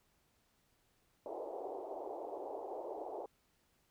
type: band-pass noise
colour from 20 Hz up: pink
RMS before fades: -44 dBFS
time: 1.26-3.26 s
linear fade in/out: 2 ms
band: 350 to 860 Hz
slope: 48 dB/octave
effects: pink hiss -75 dBFS RMS until 3.9 s